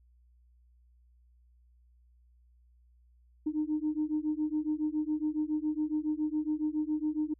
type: beating tone pair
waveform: sine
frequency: 302.1 / 309.3 Hz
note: D4 / D#4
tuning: +49 / -10 cents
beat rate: 7.2 Hz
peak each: -31 dBFS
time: 3.46-7.34 s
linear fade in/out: 10 ms
effects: tanh soft clip ceiling -22 dBFS + added 60 Hz sine -60 dBFS peak until 7.39 s